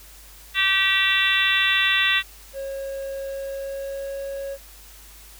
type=harmonic tone; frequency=386.7 Hz; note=G4; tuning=24 cents flat; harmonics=3 / 4 / 5 / 6 / 7 / 8 / 9 / 10; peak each=-30 / -27 / -22 / -31 / -22 / -32 / -24 / -30 dBFS; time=0.54-2.23 s; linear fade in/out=50 ms
type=tone with pitch glide; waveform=triangle; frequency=545 to 550.7 Hz; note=C#5 to C#5; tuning=-29 to -11 cents; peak=-26 dBFS; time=2.53-4.58 s; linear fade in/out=50 ms; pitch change=+18 cents; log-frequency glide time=3.19-4.19 s
effects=added 50 Hz sine -47 dBFS peak until 5.39 s + white hiss -47 dBFS RMS until 5.39 s